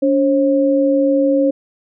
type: tone pair together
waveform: sine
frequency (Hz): 285.1 / 538.2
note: C#4 / C5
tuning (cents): +49 / +49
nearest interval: major seventh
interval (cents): 1100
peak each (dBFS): -14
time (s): 0.02-1.51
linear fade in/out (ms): 10
effects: none